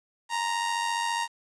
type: tone with amplitude modulation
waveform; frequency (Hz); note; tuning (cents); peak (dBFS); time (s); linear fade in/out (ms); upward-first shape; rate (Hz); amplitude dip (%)
sawtooth; 932.3; A#5; 0; -20; 0.29-1.28; 50; sine; 94.6; 55
effects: resampled to 22050 Hz + 9-bit